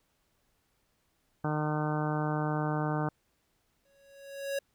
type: harmonic tone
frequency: 151.9 Hz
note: D#3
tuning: 41 cents flat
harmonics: 1 / 2 / 3 / 4 / 5 / 6 / 7 / 8 / 9 / 10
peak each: -31 / -35 / -39 / -39 / -38 / -40 / -44 / -41 / -46 / -43 dBFS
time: 1.44-3.09 s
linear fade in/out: 5 ms
type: tone with exponential growth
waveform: square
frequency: 554.4 Hz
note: C#5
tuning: in tune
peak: -29 dBFS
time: 3.85-4.59 s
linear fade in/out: 5 ms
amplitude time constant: 160 ms
effects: pink hiss -74 dBFS RMS until 4.74 s